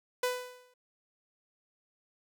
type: tone with exponential decay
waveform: sawtooth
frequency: 498.4 Hz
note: B4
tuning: 16 cents sharp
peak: -22 dBFS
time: 0.23-0.74 s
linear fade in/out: 5 ms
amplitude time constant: 110 ms
effects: none